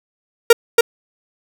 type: tone with echo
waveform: 45% pulse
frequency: 466.2 Hz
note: A#4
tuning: in tune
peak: -3 dBFS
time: 0.5-0.53 s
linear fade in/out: 5 ms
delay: 280 ms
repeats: 1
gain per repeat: -3 dB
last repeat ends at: 0.81 s
effects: none